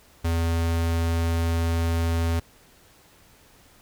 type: tone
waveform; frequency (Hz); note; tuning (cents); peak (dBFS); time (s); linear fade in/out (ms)
square; 83.3; E2; +19; -22; 0.24-2.4; 10
effects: pink hiss -55 dBFS RMS until 3.81 s